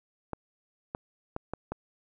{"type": "clicks", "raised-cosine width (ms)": 1, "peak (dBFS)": -19, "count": 5, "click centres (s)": [0.333, 0.949, 1.364, 1.536, 1.72], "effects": []}